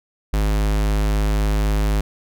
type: tone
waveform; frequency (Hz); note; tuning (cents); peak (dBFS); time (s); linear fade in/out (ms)
square; 51.91; G#1; 0; -17; 0.33-2.01; 5
effects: none